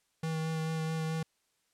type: tone with vibrato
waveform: square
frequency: 160 Hz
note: D#3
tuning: 49 cents sharp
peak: -32 dBFS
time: 0.23-1.23 s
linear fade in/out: 5 ms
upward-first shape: sine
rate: 4.6 Hz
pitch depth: 13 cents each way
effects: white hiss -75 dBFS RMS until 1.73 s + low-pass 10000 Hz 12 dB/octave